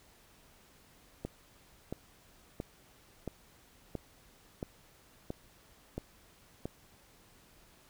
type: click train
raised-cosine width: 2 ms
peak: -23 dBFS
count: 9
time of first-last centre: 1.25-6.655 s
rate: 1.48 Hz
effects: pink hiss -62 dBFS RMS until 7.89 s